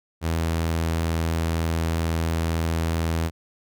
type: tone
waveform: sawtooth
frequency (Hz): 82.1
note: E2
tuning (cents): -6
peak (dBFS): -18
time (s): 0.21-3.31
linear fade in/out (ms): 50
effects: none